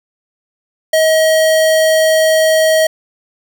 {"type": "tone", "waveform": "square", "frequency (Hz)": 635, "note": "D#5", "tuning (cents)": 35, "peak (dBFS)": -9, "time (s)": [0.93, 2.87], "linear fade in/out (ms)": 5, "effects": []}